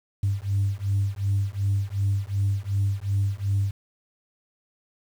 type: beating tone pair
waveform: sine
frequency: 98 / 100.7 Hz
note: G2 / G2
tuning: 0 / +47 cents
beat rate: 2.7 Hz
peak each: -24 dBFS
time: 0.23-3.71 s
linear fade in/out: 5 ms
effects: tanh soft clip ceiling -16 dBFS + 8-bit